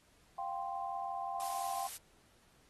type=chord; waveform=sine; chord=F suspended second; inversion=none; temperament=equal; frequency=698.5 / 784 / 1046.5 Hz; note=F5 / G5 / C6; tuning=0 / 0 / 0 cents; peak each=-42 / -39 / -43 dBFS; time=0.38-1.87 s; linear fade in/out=5 ms
type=noise; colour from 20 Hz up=blue; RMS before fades=-43 dBFS; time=1.4-1.97 s; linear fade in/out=0 ms
effects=pink hiss -68 dBFS RMS until 2.69 s + AAC 32 kbps

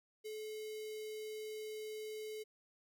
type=tone with notch filter; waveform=square; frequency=430.8 Hz; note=A4; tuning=37 cents flat; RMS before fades=-45 dBFS; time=0.24-2.44 s; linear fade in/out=20 ms; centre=1300 Hz; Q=1.9; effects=none

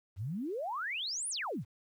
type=exponential two-way sweep; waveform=sine; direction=up then down; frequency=85.6 to 10530 to 85.6 Hz; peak=-34 dBFS; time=0.16-1.65 s; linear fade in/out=50 ms; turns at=1.29 s; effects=11-bit

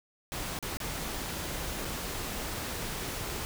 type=noise with dropouts; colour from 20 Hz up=pink; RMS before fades=-36 dBFS; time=0.32-3.45 s; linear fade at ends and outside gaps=0 ms; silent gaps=0.589-0.626 / 0.771-0.802 / 1.848-1.852 s; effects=none

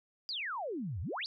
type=exponential two-way sweep; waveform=sine; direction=down then up; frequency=5000 to 75.9 to 5000 Hz; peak=-35 dBFS; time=0.29-1.26 s; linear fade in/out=0 ms; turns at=1.01 s; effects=none

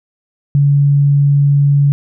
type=tone; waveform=sine; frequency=142.2 Hz; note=C#3; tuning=45 cents sharp; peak=-7 dBFS; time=0.55-1.92 s; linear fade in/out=0 ms; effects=none

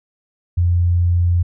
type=tone; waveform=sine; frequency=87.31 Hz; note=F2; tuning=in tune; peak=-12 dBFS; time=0.57-1.43 s; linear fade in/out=10 ms; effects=none

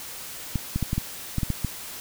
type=clicks; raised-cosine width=5 ms; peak=-12 dBFS; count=9; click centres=0.557 / 0.76 / 0.827 / 0.931 / 0.98 / 1.383 / 1.432 / 1.503 / 1.647 s; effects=white hiss -38 dBFS RMS until 2 s

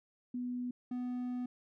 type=tone pair in turn; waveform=sine / triangle; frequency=246.9 / 248 Hz; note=B3 / B3; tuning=0 / +7 cents; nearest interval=unison; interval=7 cents; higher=second; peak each=-35 / -33 dBFS; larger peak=second; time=0.34-0.71 / 0.91-1.46 s; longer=second; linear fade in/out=5 ms; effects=none

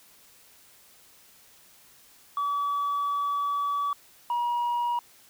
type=tone pair in turn; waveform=sine; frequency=1144 / 957.1 Hz; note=D6 / A#5; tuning=-46 / +45 cents; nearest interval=minor third; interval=309 cents; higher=first; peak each=-23 / -22 dBFS; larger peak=second; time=2.37-3.93 / 4.3-4.99 s; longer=first; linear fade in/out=2 ms; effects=tanh soft clip ceiling -23 dBFS + white hiss -56 dBFS RMS until 5.29 s

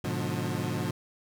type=chord; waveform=25% pulse; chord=G# diminished seventh; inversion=none; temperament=equal with one note detuned; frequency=103.83 / 123.47 / 146.83 / 178.08 Hz; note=G#2 / B2 / D3 / F3; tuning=0 / 0 / 0 / +34 cents; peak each=-31 dBFS; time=0.04-0.91 s; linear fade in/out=5 ms; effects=none

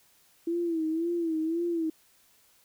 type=tone with vibrato; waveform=sine; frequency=330.1 Hz; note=E4; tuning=2 cents sharp; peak=-26 dBFS; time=0.47-1.9 s; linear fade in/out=5 ms; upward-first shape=sine; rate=1.9 Hz; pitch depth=81 cents each way; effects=white hiss -63 dBFS RMS until 2.64 s

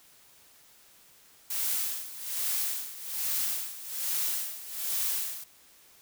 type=noise with tremolo; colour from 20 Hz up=blue; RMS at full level=-29 dBFS; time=1.5-5.44 s; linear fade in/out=5 ms; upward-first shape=sine; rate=1.2 Hz; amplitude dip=80%; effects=white hiss -58 dBFS RMS until 6.01 s

